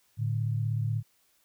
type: tone pair together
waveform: sine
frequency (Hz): 111.2 / 147.64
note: A2 / D3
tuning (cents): +19 / +9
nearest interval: perfect fourth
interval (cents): 490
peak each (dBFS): -27 / -33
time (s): 0.17-1.03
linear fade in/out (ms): 50
effects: white hiss -68 dBFS RMS until 1.44 s